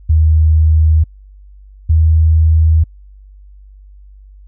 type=tone pair in turn; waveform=sine; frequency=78.7 / 79.75 Hz; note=D#2 / D#2; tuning=+20 / +43 cents; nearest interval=unison; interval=23 cents; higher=second; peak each=-6 dBFS; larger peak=neither; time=0.09-1.04 / 1.89-2.84 s; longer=neither; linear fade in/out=10 ms; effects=added 49 Hz sine -36 dBFS peak until 4.47 s